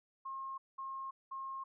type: tone bursts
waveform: sine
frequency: 1073 Hz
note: C6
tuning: 43 cents sharp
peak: -40 dBFS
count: 3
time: 0.25-1.64 s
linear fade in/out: 10 ms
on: 330 ms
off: 200 ms
effects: none